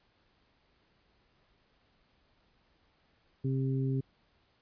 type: harmonic tone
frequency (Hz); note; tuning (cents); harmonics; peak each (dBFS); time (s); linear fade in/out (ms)
133.3; C3; +33; 1 / 2 / 3; -29 / -35 / -39; 3.44-4.01; 10
effects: pink hiss -70 dBFS RMS until 4.61 s + resampled to 11025 Hz